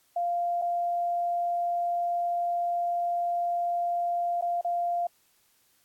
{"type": "tone with dropouts", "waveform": "sine", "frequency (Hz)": 696, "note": "F5", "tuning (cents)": -6, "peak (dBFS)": -25, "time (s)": [0.16, 5.07], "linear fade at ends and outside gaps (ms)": 5, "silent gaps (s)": [[0.617, 0.62], [4.412, 4.422], [4.612, 4.646]], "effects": ["white hiss -66 dBFS RMS until 5.84 s", "AAC 64 kbps"]}